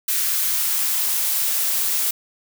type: noise with high-pass filter sweep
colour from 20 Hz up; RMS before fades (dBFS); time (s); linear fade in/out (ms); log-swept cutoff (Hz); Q
blue; -21; 0.08-2.11; 5; 1600 to 290; 1.2
effects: none